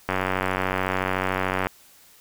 click train, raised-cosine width 0.5 ms, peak -8 dBFS, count 149, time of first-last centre 0.09-1.67 s, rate 93.7 Hz, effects white hiss -53 dBFS RMS until 2.2 s

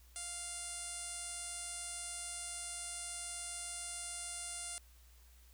5% pulse tone with low-pass filter, 698.5 Hz, F5, in tune, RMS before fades -44 dBFS, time 0.16-4.78 s, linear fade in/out 0 ms, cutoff 9300 Hz, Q 8.1, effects added 60 Hz sine -59 dBFS peak until 5.53 s + white hiss -67 dBFS RMS until 5.53 s

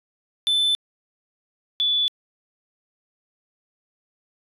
triangle / sine tone pair in turn, 3520 / 3460 Hz, A7 / A7, 0 / -30 cents, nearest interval unison, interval 30 cents, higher first, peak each -16 / -18 dBFS, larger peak first, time 0.47-0.75 / 1.8-2.08 s, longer neither, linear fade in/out 0 ms, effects resampled to 32000 Hz

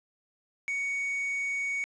triangle tone, 2235 Hz, C#7, 14 cents sharp, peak -27 dBFS, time 0.68-1.84 s, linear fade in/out 0 ms, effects resampled to 22050 Hz + 9-bit

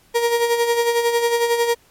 35% pulse tone with tremolo, 470 Hz, A#4, 14 cents sharp, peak -12 dBFS, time 0.14-1.75 s, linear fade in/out 20 ms, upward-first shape sine, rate 11 Hz, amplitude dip 55%, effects pink hiss -55 dBFS RMS until 1.9 s + MP3 64 kbps

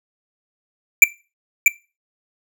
square tone with echo, 2349 Hz, D7, in tune, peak -3 dBFS, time 1.02-1.04 s, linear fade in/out 2 ms, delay 640 ms, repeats 1, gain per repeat -6 dB, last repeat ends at 1.68 s, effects noise-tail reverb RT60 0.3 s tail -20 dB re dry

